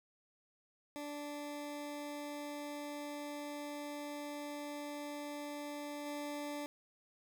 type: tone with level steps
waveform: 20% pulse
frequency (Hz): 292.2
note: D4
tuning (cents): -9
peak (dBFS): -37 / -35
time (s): 0.96-6.66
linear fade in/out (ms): 0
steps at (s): 6.05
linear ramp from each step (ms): 20
effects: none